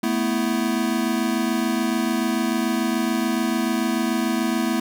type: chord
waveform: square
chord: A suspended second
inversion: none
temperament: equal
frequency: 220 / 246.9 / 329.6 Hz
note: A3 / B3 / E4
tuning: 0 / 0 / 0 cents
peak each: -25 / -25 / -26 dBFS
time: 0.03-4.8 s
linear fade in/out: 5 ms
effects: none